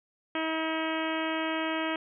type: harmonic tone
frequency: 319.8 Hz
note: D#4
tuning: 48 cents sharp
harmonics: 1 / 2 / 3 / 4 / 5 / 6 / 7 / 8 / 9 / 10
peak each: -32 / -35 / -37 / -38 / -39 / -40 / -40 / -41 / -42 / -42 dBFS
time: 0.35-1.96 s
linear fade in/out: 2 ms
effects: none